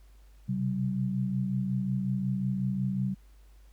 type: tone cluster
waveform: sine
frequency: 126 / 131.5 / 191.4 Hz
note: B2 / C3 / G3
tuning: +35 / +9 / -41 cents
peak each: -37 / -31 / -29 dBFS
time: 0.48-3.15 s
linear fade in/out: 20 ms
effects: added 50 Hz sine -52 dBFS peak until 3.72 s + pink hiss -67 dBFS RMS until 3.72 s